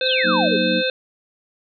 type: harmonic tone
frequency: 517 Hz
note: C5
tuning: 21 cents flat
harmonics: 1 / 3 / 5 / 7 / 8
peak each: -21 / -26 / -27 / -25 / -29 dBFS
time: 0.01-0.9 s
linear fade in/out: 2 ms
type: exponential sweep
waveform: sine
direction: down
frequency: 4242 to 375.2 Hz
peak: -19 dBFS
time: 0.05-0.57 s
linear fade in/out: 10 ms
type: chord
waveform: sine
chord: D# minor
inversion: first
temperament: equal with one note detuned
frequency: 185 / 234 / 311.1 Hz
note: F#3 / A#3 / D#4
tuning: 0 / +7 / 0 cents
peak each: -24 dBFS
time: 0.23-0.83 s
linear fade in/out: 50 ms
effects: none